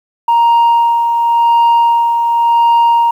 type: tone with tremolo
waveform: sine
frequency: 935 Hz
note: A#5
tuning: 5 cents sharp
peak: -3 dBFS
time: 0.28-3.11 s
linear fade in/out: 5 ms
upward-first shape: sine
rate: 0.91 Hz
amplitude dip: 50%
effects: tanh soft clip ceiling -5 dBFS + 7-bit